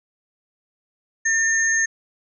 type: tone pair together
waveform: sine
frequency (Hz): 1804 / 6429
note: A6 / G8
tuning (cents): +43 / +43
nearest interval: octave + minor seventh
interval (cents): 2200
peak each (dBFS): -18 / -22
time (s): 1.25-1.86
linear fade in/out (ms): 10
effects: none